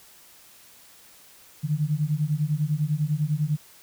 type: beating tone pair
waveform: sine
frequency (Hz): 145.7 / 155.7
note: D3 / D#3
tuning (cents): -13 / +2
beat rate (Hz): 10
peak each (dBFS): -25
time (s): 1.63-3.57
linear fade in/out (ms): 20
effects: white hiss -52 dBFS RMS until 3.82 s